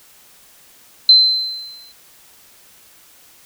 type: tone with exponential decay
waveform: sine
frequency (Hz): 4080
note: C8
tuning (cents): -44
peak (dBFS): -3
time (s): 1.09-1.92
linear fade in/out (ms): 2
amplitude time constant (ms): 180
effects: white hiss -48 dBFS RMS until 3.45 s